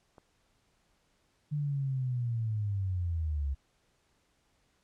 click, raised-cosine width 1 ms, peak -38 dBFS, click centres 0.182 s
sine linear sweep, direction down, 150 to 66.8 Hz, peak -29 dBFS, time 1.51-3.55 s, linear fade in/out 20 ms
effects pink hiss -72 dBFS RMS until 4.83 s + low-pass 9000 Hz 12 dB/octave

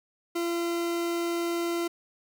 40% pulse tone, 341.4 Hz, F4, 39 cents flat, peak -26 dBFS, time 0.35-1.88 s, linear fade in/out 10 ms, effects none

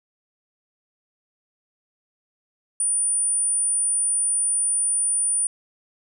sine tone, 9400 Hz, D9, 1 cent sharp, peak -19 dBFS, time 2.8-5.47 s, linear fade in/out 2 ms, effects none

